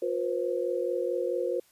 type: tone cluster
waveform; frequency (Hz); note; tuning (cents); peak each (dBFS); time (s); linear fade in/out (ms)
sine; 357.3 / 482.4 / 527; F4 / B4 / C5; +40 / -41 / +12; -31; 0.02-1.6; 5
effects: white hiss -63 dBFS RMS until 1.71 s + resampled to 32000 Hz